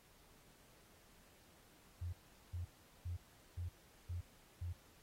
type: tone bursts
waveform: sine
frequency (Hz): 87.31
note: F2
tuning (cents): 0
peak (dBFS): -40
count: 6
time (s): 2.01-4.73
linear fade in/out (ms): 10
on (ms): 120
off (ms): 400
effects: pink hiss -67 dBFS RMS until 5.02 s + AAC 48 kbps